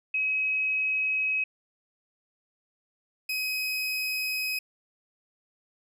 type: tone pair in turn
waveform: sine / 30% pulse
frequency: 2548 / 2530 Hz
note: D#7 / D#7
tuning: +41 / +28 cents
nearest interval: unison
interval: 13 cents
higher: first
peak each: -24 / -25 dBFS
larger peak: first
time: 0.14-1.44 / 3.29-4.59 s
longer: neither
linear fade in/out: 5 ms
effects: none